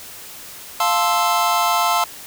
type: chord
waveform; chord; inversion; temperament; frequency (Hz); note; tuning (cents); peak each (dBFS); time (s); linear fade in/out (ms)
square; F major seventh; none; equal; 698.5 / 880 / 1046.5 / 1318.5; F5 / A5 / C6 / E6; 0 / 0 / 0 / 0; -22; 0.8-2.04; 2
effects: white hiss -37 dBFS RMS until 2.26 s